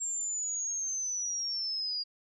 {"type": "linear sweep", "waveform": "sine", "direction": "down", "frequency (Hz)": [7459, 4805], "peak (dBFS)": -31, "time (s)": [0, 2.04], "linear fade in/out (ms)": 20, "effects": []}